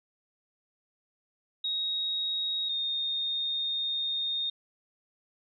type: tone pair in turn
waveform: sine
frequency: 3776 / 3679 Hz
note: A#7 / A#7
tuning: +22 / -24 cents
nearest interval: unison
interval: 46 cents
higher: first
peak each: -28 dBFS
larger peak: neither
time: 1.64-2.69 / 2.69-4.5 s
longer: second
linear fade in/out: 5 ms
effects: none